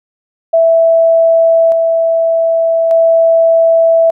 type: tone with tremolo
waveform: sine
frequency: 659.3 Hz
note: E5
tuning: in tune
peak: -5 dBFS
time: 0.53-4.11 s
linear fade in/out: 10 ms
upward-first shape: square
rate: 0.42 Hz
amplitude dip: 30%
effects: none